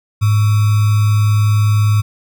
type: tone with sample-and-hold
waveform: sine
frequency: 105.2 Hz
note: G#2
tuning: 23 cents sharp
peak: -9 dBFS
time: 0.21-2.02 s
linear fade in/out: 20 ms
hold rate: 1225 Hz
effects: none